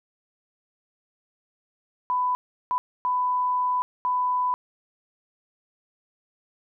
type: tone bursts at uneven times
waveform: sine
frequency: 997 Hz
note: B5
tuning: 16 cents sharp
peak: -21 dBFS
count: 4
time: 2.1-2.35 / 2.71-2.78 / 3.05-3.82 / 4.05-4.54 s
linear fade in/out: 0 ms
effects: none